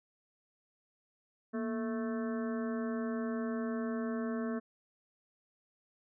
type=harmonic tone with a mistuned harmonic; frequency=220 Hz; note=A3; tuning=in tune; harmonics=1 / 2 / 3 / 5 / 6 / 7 / 8; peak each=-34 / -40 / -44 / -48 / -50 / -51 / -52 dBFS; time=1.53-4.6 s; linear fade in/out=20 ms; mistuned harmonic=1; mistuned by=+110 cents; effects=none